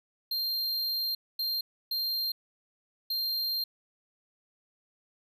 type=tone bursts at uneven times; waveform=square; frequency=4186 Hz; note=C8; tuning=in tune; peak=-29 dBFS; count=4; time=0.31-1.15 / 1.39-1.61 / 1.91-2.32 / 3.1-3.64 s; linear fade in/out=5 ms; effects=none